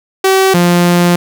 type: tone pair in turn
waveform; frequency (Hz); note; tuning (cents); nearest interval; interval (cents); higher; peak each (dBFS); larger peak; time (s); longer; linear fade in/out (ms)
sawtooth; 382.5 / 175.07; G4 / F3; -42 / +5; octave + major second; 1353; first; -3; neither; 0.24-0.54 / 0.54-1.16; second; 5
effects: none